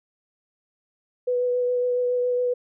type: tone with vibrato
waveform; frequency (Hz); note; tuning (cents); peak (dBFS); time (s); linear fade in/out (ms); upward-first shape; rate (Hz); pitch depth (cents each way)
sine; 493.9; B4; 0; -20; 1.27-2.54; 10; triangle; 7.2; 15
effects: none